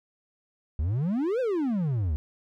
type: exponential two-way sweep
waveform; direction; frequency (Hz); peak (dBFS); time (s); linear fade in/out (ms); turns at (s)
triangle; up then down; 69.3 to 535 to 69.3; -22; 0.79-2.16; 0; 1.4
effects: none